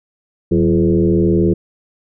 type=tone with frequency modulation; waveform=sine; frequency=262.5 Hz; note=C4; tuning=6 cents sharp; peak=-10 dBFS; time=0.51-1.54 s; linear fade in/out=10 ms; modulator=79.7 Hz; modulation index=2.1; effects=none